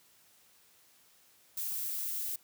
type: noise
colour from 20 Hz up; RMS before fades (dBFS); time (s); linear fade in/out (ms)
violet; -36; 1.57-2.36; 5
effects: white hiss -64 dBFS RMS until 2.43 s + high-pass 60 Hz 12 dB/octave